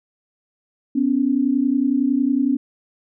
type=tone pair together; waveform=sine; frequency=250.9 / 281.8 Hz; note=B3 / C#4; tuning=+28 / +29 cents; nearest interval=major second; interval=201 cents; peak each=-19 / -18 dBFS; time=0.95-2.57 s; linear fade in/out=10 ms; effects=none